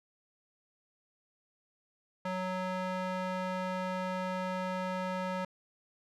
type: tone with band-pass filter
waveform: square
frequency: 185 Hz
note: F#3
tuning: in tune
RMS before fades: -35 dBFS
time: 2.25-5.45 s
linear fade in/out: 5 ms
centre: 960 Hz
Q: 0.78
effects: none